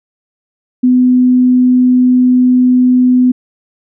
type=tone; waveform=sine; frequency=251.3 Hz; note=B3; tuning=30 cents sharp; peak=-5 dBFS; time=0.83-3.32 s; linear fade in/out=10 ms; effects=none